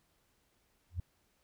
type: tone with exponential growth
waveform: sine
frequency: 87.31 Hz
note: F2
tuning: in tune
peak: -29 dBFS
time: 0.9-1 s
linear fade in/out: 5 ms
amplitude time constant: 21 ms
effects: pink hiss -74 dBFS RMS until 1.43 s